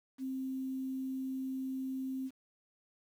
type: tone with quantisation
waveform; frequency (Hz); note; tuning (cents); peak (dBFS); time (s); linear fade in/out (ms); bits
sine; 263.3; C4; +11; -35; 0.18-2.31; 50; 10
effects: none